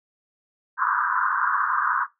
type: band-pass noise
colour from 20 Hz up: pink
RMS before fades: -23 dBFS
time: 0.77-2.07 s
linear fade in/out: 50 ms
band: 980 to 1600 Hz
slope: 96 dB/octave
effects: noise-tail reverb RT60 0.2 s tail -19 dB re dry